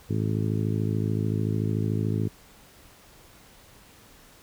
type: harmonic tone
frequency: 53.6 Hz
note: A1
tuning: 45 cents flat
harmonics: 2 / 3 / 4 / 5 / 6 / 7 / 8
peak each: -26 / -30 / -32 / -34 / -36 / -37 / -38 dBFS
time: 0.09-2.29 s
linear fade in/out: 20 ms
effects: pink hiss -53 dBFS RMS until 4.42 s